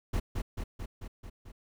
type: noise with echo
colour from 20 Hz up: brown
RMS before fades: -29 dBFS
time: 0.13-0.2 s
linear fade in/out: 10 ms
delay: 220 ms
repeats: 6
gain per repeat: -3 dB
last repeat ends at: 1.52 s
effects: none